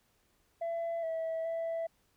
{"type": "tone with pitch steps", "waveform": "sine", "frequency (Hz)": [671, 651, 661], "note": ["E5", "E5", "E5"], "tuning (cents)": [31, -22, 5], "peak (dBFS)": -30, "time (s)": [0.61, 1.87], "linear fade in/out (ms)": 10, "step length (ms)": 420, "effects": ["tanh soft clip ceiling -31 dBFS", "pink hiss -72 dBFS RMS until 2.16 s"]}